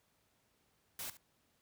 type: noise with echo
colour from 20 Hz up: white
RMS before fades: -43 dBFS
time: 0.99-1.1 s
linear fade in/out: 2 ms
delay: 71 ms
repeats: 1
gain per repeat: -15 dB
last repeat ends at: 1.171 s
effects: pink hiss -75 dBFS RMS until 1.61 s + high-pass 60 Hz 12 dB/octave